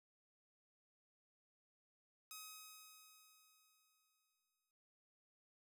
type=tone with exponential decay; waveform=5% pulse; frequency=1266 Hz; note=D#6; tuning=30 cents sharp; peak=-38 dBFS; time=2.31-4.71 s; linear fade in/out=1 ms; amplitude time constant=520 ms; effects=none